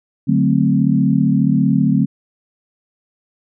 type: chord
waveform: sine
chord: D dominant seventh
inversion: none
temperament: equal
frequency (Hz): 146.83 / 185 / 220 / 261.6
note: D3 / F#3 / A3 / C4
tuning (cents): 0 / 0 / 0 / 0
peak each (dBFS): -17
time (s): 0.27-2.06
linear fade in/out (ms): 20
effects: none

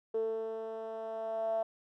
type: tone with band-pass filter sweep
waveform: 10% pulse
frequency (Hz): 222.6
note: A3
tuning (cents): +20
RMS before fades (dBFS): -36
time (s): 0.14-1.63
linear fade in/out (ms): 5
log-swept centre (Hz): 450 to 680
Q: 9.8
effects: none

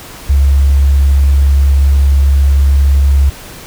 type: tone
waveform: sine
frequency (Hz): 69.3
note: C#2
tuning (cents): 0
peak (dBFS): -5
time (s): 0.29-3.3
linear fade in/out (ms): 10
effects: pink hiss -31 dBFS RMS until 3.66 s

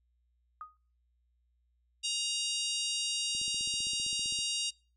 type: tone with exponential decay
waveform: sine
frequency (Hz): 1245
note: D#6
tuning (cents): +1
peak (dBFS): -37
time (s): 0.61-0.77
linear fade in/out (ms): 1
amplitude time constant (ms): 34
type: harmonic tone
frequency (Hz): 940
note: A#5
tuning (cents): +14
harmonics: 3 / 4 / 5 / 6 / 7 / 8 / 9 / 10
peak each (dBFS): -35 / -37 / -39 / -41 / -42 / -43 / -44 / -45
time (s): 2.03-4.71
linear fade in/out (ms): 20
type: click train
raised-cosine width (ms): 3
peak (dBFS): -39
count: 17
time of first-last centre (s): 3.35-4.389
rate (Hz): 15.4
effects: noise-tail reverb RT60 0.4 s tail -26 dB re dry + added 60 Hz sine -70 dBFS peak until 4.96 s

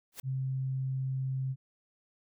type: noise with exponential growth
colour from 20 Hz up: white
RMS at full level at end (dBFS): -37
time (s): 0.12-0.2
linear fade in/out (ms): 2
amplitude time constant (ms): 17
type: tone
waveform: sine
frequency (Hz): 132.2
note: C3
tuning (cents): +18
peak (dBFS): -30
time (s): 0.23-1.56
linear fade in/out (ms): 50
effects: none

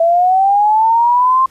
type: linear sweep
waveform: sine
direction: up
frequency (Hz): 658 to 1061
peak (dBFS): -8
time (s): 0-1.46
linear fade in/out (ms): 5
effects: pink hiss -50 dBFS RMS until 1.5 s + resampled to 32000 Hz

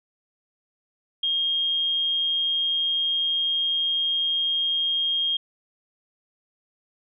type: tone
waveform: sine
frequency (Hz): 3234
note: G#7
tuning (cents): -47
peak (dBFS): -21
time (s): 1.23-5.37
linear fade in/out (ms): 5
effects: none

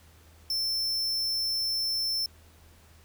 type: tone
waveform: 45% pulse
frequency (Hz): 5340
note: E8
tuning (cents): +22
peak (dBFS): -27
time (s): 0.5-2.26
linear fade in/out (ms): 2
effects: added 80 Hz sine -55 dBFS peak until 3.04 s + pink hiss -59 dBFS RMS until 3.04 s

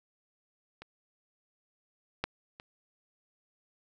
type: clicks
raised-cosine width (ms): 0.3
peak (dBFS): -29 / -14 / -29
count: 3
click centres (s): 0.82 / 2.24 / 2.599
effects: none

